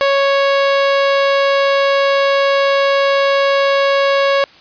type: tone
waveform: sawtooth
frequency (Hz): 554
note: C#5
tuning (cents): -1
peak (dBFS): -7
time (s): 0.01-4.44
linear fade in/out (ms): 0
effects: white hiss -43 dBFS RMS until 4.6 s + resampled to 11025 Hz